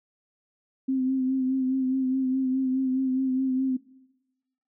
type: tone with vibrato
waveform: sine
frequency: 261.4 Hz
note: C4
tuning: 1 cent flat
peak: -22 dBFS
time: 0.88-3.77 s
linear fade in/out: 10 ms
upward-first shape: sine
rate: 4.8 Hz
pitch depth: 30 cents each way
effects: noise-tail reverb RT60 1.0 s tail -20 dB re dry